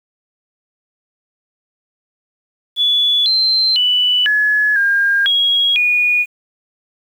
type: tone with pitch steps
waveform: sine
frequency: 3430 / 4116 / 2972 / 1700 / 1610 / 3304 / 2454 Hz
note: A7 / C8 / F#7 / G#6 / G6 / G#7 / D#7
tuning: -45 / -29 / +7 / +40 / +46 / -10 / -25 cents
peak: -11 dBFS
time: 2.76-6.26 s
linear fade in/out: 50 ms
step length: 500 ms
effects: 7-bit